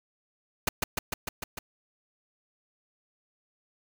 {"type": "noise with echo", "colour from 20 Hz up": "pink", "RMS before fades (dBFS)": -25, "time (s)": [0.67, 0.69], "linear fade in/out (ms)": 5, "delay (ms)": 150, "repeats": 6, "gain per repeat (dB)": -2, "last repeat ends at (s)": 1.59, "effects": []}